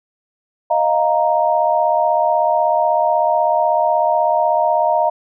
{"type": "chord", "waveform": "sine", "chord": "Eb suspended second", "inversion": "none", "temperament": "equal", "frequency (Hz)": [622.3, 698.5, 932.3], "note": ["Eb5", "F5", "Bb5"], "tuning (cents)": [0, 0, 0], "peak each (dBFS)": -17, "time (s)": [0.7, 5.1], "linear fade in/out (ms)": 10, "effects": []}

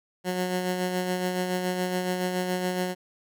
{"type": "tone with tremolo", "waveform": "15% pulse", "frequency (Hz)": 182.1, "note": "F#3", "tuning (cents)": -27, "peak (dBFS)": -18, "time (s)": [0.24, 2.95], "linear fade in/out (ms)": 50, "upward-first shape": "sine", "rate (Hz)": 7.1, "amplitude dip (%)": 40, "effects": []}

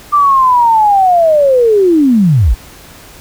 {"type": "linear sweep", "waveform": "sine", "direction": "down", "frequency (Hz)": [1188, 40.13], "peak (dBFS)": -5, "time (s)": [0.12, 2.55], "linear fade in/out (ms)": 20, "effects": ["pink hiss -36 dBFS RMS until 3.2 s"]}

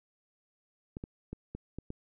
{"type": "clicks", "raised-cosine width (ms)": 3, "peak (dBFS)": -26, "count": 6, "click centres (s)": [0.969, 1.039, 1.33, 1.55, 1.786, 1.904], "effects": []}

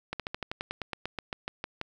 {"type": "slowing click train", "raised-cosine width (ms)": 0.3, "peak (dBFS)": -17, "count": 16, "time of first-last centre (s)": [0.13, 1.814], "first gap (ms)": 67, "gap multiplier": 1.07, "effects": ["9-bit"]}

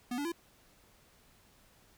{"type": "tone with pitch steps", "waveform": "square", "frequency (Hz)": [245, 288, 338.6], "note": ["B3", "D4", "E4"], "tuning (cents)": [-14, -34, 46], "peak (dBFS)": -34, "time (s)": [0.11, 0.32], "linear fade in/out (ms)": 5, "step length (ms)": 70, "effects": ["pink hiss -64 dBFS RMS until 1.97 s"]}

